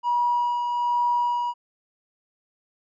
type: tone with tremolo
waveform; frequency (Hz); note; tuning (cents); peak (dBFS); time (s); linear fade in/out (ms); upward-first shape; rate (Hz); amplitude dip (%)
triangle; 964; B5; -42; -15; 0.03-1.54; 50; sine; 1.2; 50
effects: tanh soft clip ceiling -17 dBFS + resampled to 16000 Hz